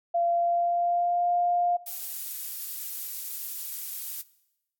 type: tone with pitch glide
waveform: sine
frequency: 687 to 703.1 Hz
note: F5 to F5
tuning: -29 to +11 cents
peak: -22 dBFS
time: 0.14-1.77 s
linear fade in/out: 10 ms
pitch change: +40 cents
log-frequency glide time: 0.26-1.28 s
type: noise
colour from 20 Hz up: violet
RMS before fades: -34 dBFS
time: 1.86-4.22 s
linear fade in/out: 10 ms
effects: noise-tail reverb RT60 0.9 s tail -19 dB re dry + AAC 64 kbps